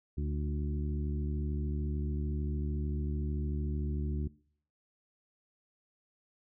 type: harmonic tone with a mistuned harmonic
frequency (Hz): 73.42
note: D2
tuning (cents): 0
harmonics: 1 / 2 / 3 / 4 / 5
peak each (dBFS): -32 / -38 / -42 / -44 / -46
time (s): 0.17-4.28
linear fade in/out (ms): 10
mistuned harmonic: 4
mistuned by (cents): +26
effects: noise-tail reverb RT60 0.6 s tail -23 dB re dry